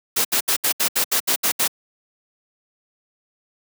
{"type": "noise bursts", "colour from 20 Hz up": "white", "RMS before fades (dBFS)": -19, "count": 10, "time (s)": [0.16, 1.679], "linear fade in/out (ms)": 10, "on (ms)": 88, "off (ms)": 71, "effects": ["high-pass 200 Hz 12 dB/octave"]}